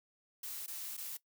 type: noise with dropouts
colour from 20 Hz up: blue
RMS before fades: -43 dBFS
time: 0.43-1.17 s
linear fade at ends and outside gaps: 5 ms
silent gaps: 0.663-0.678 / 0.968-0.976 s
effects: noise-tail reverb RT60 0.1 s tail -18 dB re dry